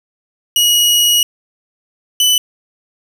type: tone pair in turn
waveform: sawtooth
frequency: 2904 / 2989 Hz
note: F#7 / F#7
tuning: -33 / +17 cents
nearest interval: unison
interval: 50 cents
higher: second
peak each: -6 dBFS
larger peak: neither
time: 0.56-1.23 / 2.2-2.38 s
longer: first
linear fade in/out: 2 ms
effects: none